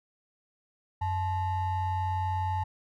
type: ring-modulated tone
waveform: triangle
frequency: 480 Hz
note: B4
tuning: 49 cents flat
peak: -22 dBFS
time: 1.01-2.64 s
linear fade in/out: 10 ms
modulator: 388 Hz
effects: none